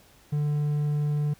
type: tone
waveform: triangle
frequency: 147.9 Hz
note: D3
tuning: 13 cents sharp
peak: -21 dBFS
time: 0.32-1.34 s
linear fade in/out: 10 ms
effects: pink hiss -57 dBFS RMS until 1.39 s